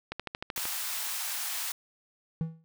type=click train; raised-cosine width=0.3 ms; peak=-18 dBFS; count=8; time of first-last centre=0.12-0.654 s; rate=13.1 Hz
type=high-pass noise; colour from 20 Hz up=white; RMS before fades=-34 dBFS; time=0.56-1.72 s; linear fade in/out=2 ms; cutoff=760 Hz; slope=24 dB/octave
type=tone with exponential decay; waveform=triangle; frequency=162.3 Hz; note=E3; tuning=27 cents flat; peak=-23 dBFS; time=2.41-2.64 s; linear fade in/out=0 ms; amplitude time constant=50 ms
effects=none